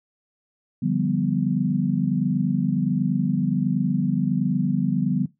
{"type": "chord", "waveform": "sine", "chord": "G dominant seventh", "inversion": "second", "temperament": "equal", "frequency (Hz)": [146.83, 174.61, 196, 246.9], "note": ["D3", "F3", "G3", "B3"], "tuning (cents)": [0, 0, 0, 0], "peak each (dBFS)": -25, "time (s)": [0.82, 5.26], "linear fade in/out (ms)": 10, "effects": ["noise-tail reverb RT60 0.2 s tail -19 dB re dry"]}